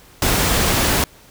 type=noise; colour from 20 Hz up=pink; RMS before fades=-17 dBFS; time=0.22-1.04 s; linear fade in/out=2 ms; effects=pink hiss -47 dBFS RMS until 1.3 s